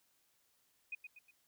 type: tone with echo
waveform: sine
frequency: 2489 Hz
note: D#7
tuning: in tune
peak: -39 dBFS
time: 0.92-0.95 s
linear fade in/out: 5 ms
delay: 120 ms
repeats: 3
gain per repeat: -7 dB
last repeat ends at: 1.31 s
effects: white hiss -75 dBFS RMS until 1.47 s